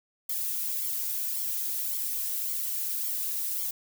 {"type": "noise with flanger", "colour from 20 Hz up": "violet", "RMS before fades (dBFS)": -31, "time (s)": [0.29, 3.71], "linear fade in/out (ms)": 5, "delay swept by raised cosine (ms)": [0.9, 2.9], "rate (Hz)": 1.8, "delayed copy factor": 0.85, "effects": []}